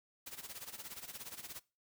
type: noise with tremolo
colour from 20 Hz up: white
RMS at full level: -45 dBFS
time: 0.26-1.6 s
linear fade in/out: 10 ms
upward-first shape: sine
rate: 17 Hz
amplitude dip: 80%
effects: noise-tail reverb RT60 0.3 s tail -21 dB re dry